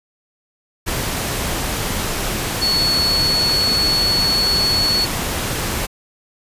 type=tone in noise; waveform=sine; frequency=4400 Hz; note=C#8; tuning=14 cents flat; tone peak=-15 dBFS; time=2.61-5.06 s; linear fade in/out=20 ms; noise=pink; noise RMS=-22 dBFS; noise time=0.86-5.87 s; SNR=+4 dB; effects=resampled to 32000 Hz